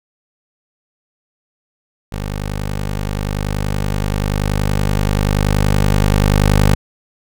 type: tone with level ramp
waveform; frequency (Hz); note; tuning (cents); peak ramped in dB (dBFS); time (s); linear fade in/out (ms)
15% pulse; 50.5; G#1; -48; -15 to -3; 2.12-6.75; 5
effects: none